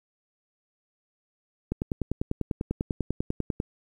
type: click train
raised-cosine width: 3 ms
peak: -14 dBFS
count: 20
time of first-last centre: 1.72-3.601 s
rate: 10.1 Hz
effects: 9-bit